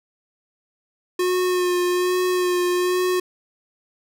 square tone with vibrato, 360.7 Hz, F#4, 44 cents flat, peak -19 dBFS, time 1.19-3.2 s, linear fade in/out 5 ms, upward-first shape sine, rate 1.2 Hz, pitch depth 21 cents each way, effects none

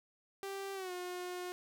sawtooth tone with pitch glide, 392 to 359.5 Hz, G4 to F#4, 0 to -50 cents, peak -36 dBFS, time 0.43-1.52 s, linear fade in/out 0 ms, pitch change -150 cents, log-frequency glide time 0.74-0.92 s, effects none

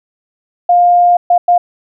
sine tone bursts at uneven times, 705 Hz, F5, 16 cents sharp, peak -5 dBFS, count 3, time 0.69-1.17 / 1.3-1.38 / 1.48-1.58 s, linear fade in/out 5 ms, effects none

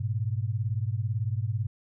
sine beating tone pair, 103.1 / 121.1 Hz, G#2 / B2, -12 / -34 cents, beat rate 18 Hz, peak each -28 / -30 dBFS, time 0-1.67 s, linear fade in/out 10 ms, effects none

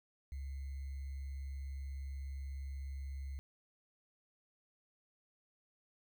sine tone with sample-and-hold, 68.3 Hz, C#2, 25 cents flat, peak -40 dBFS, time 0.32-3.39 s, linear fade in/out 0 ms, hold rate 2100 Hz, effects none

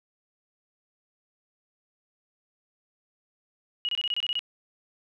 sine tone bursts, 2896 Hz, F#7, 38 cents flat, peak -25 dBFS, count 9, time 3.85-4.392 s, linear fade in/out 0 ms, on 38 ms, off 25 ms, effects none

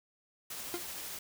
white noise with tremolo, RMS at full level -41 dBFS, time 0.5-1.19 s, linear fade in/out 5 ms, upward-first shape triangle, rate 13 Hz, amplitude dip 25%
40% pulse tone with exponential decay, 349.2 Hz, F4, in tune, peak -30 dBFS, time 0.74-0.84 s, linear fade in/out 1 ms, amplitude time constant 21 ms
effects none

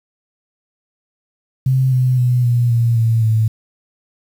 sine tone with pitch steps, 131.1 / 127.44 / 123.88 / 120.43 / 117.07 / 113.8 / 110.62 Hz, C3 / C3 / B2 / B2 / A#2 / A#2 / A2, +4 / -45 / +6 / -43 / +8 / -41 / +10 cents, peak -11 dBFS, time 1.66-3.48 s, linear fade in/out 5 ms, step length 260 ms, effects 7-bit

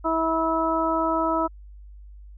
harmonic tone, 324.8 Hz, E4, 26 cents flat, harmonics 1 / 2 / 3 / 4, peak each -26 / -26 / -26 / -26 dBFS, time 0.04-1.48 s, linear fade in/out 20 ms, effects added 50 Hz sine -41 dBFS peak until 2.37 s

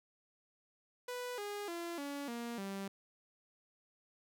sawtooth tone with pitch steps, 493.9 / 410.5 / 341.3 / 283.7 / 235.8 / 196 Hz, B4 / G#4 / F4 / C#4 / A#3 / G3, 0 / -20 / -40 / +40 / +20 / 0 cents, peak -36 dBFS, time 1.08-2.88 s, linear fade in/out 5 ms, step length 300 ms, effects none

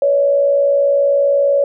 sine tone with frequency modulation, 564 Hz, C#5, 30 cents sharp, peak -10 dBFS, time 0.02-1.64 s, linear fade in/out 2 ms, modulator 60.3 Hz, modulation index 0.52, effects none

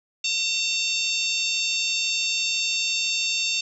harmonic tone with a mistuned harmonic, 906 Hz, A#5, 50 cents flat, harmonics 3 / 4 / 5 / 6 / 7 / 8, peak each -26 / -28 / -30 / -32 / -33 / -34 dBFS, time 0.24-3.61 s, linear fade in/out 5 ms, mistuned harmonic 8, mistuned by +25 cents, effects none

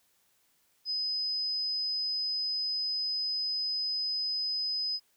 sine tone, 5030 Hz, D#8, 18 cents sharp, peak -29 dBFS, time 0.85-5 s, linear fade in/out 50 ms, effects white hiss -70 dBFS RMS until 5.16 s

